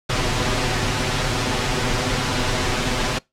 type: noise with comb filter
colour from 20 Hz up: pink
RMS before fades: -21 dBFS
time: 0.09-3.19 s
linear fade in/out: 10 ms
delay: 8 ms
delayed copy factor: +0.7
effects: noise-tail reverb RT60 0.2 s tail -24 dB re dry + low-pass 6000 Hz 12 dB/octave